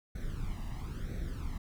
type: noise with flanger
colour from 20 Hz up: brown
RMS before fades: -37 dBFS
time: 0.15-1.58 s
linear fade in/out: 5 ms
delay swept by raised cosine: 0.5 to 1.06 ms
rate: 1 Hz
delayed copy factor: +0.75
effects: none